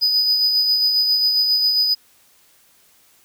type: tone with tremolo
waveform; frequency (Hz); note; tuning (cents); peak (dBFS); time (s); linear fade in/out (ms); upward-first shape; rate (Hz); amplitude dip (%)
triangle; 4978; D#8; 0; -12; 0.01-1.95; 20; sine; 7.4; 35
effects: white hiss -55 dBFS RMS until 3.24 s